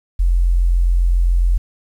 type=tone; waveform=sine; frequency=43.65 Hz; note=F1; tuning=in tune; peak=-11 dBFS; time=0.19-1.58 s; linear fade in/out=10 ms; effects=8-bit